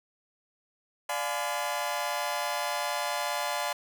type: chord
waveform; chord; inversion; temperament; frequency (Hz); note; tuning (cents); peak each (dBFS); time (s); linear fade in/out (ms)
sawtooth; D diminished seventh; none; just; 587.3 / 704.8 / 845.8 / 1014.9; D5 / F5 / Ab5 / Cb6; 0 / +16 / +31 / +47; -31; 1.09-3.73; 5
effects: none